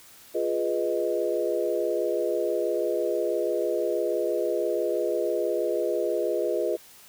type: chord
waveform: sine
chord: F half-diminished seventh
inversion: none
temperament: equal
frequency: 349.2 / 415.3 / 493.9 / 622.3 Hz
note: F4 / Ab4 / Cb5 / Eb5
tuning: 0 / 0 / 0 / 0 cents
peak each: -29 dBFS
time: 0.34-6.77 s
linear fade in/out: 20 ms
effects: white hiss -51 dBFS RMS until 7.08 s